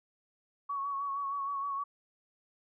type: tone with vibrato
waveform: sine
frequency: 1117 Hz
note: C#6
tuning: 13 cents sharp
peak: -32 dBFS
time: 0.69-1.84 s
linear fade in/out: 10 ms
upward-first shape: sine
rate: 6.4 Hz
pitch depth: 33 cents each way
effects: none